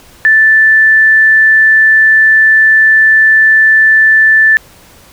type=tone; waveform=sine; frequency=1760 Hz; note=A6; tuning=in tune; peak=-3 dBFS; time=0.25-4.57 s; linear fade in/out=0 ms; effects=pink hiss -40 dBFS RMS until 5.12 s